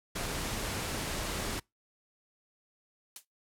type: noise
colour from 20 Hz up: pink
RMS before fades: -35 dBFS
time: 0.15-1.6 s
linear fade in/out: 10 ms
type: noise with exponential decay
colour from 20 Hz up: blue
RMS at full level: -36 dBFS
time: 3.16-3.25 s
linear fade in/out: 2 ms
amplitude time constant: 19 ms
effects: noise-tail reverb RT60 0.2 s tail -26 dB re dry + low-pass 12000 Hz 12 dB/octave

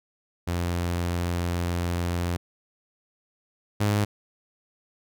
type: tone pair in turn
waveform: sawtooth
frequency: 87 / 103.46 Hz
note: F2 / G#2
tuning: -6 / -6 cents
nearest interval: minor third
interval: 300 cents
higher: second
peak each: -21 / -17 dBFS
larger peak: second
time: 0.47-2.37 / 3.8-4.05 s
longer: first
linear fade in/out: 10 ms
effects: none

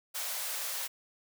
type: high-pass noise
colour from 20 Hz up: white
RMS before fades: -36 dBFS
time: 0.14-0.88 s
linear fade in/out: 20 ms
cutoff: 490 Hz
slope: 48 dB/octave
effects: none

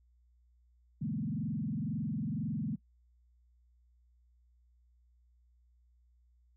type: tone with frequency modulation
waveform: sine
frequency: 185 Hz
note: F#3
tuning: in tune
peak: -32 dBFS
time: 1.01-2.76 s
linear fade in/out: 10 ms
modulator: 22 Hz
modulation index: 2.6
effects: noise-tail reverb RT60 0.1 s tail -22 dB re dry + added 60 Hz sine -64 dBFS peak until 6.56 s

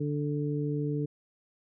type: harmonic tone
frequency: 146.83 Hz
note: D3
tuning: in tune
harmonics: 1 / 2 / 3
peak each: -30 / -33 / -35 dBFS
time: 0-1.06 s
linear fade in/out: 10 ms
effects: none

